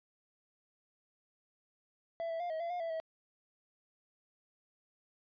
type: tone with pitch steps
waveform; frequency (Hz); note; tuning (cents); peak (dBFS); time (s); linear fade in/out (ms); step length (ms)
triangle; 667 / 658 / 702 / 637 / 680 / 711 / 663 / 645; E5 / E5 / F5 / D#5 / F5 / F5 / E5 / E5; +20 / -3 / +9 / +41 / -46 / +31 / +10 / -38; -33; 2.2-3; 0; 100
effects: resampled to 11025 Hz